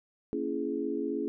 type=chord; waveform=sine; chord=A# half-diminished seventh; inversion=none; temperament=just; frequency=233.1 / 279.7 / 335.6 / 419.5 Hz; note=A#3 / C#4 / E4 / G#4; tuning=0 / +16 / +31 / +17 cents; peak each=-38 / -34 / -35 / -34 dBFS; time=0.33-1.28 s; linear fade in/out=0 ms; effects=none